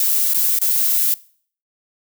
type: noise with dropouts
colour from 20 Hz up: violet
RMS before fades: -17 dBFS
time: 0-1.14 s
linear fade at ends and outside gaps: 1 ms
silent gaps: 0.336-0.345 / 0.588-0.615 s
effects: noise-tail reverb RT60 0.5 s tail -21 dB re dry